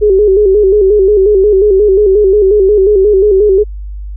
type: tone with vibrato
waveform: sine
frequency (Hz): 400.7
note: G4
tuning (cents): +38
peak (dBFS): -4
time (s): 0.01-3.64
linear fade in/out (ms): 20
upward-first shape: square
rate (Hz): 5.6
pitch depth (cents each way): 81
effects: added 50 Hz sine -20 dBFS peak until 4.16 s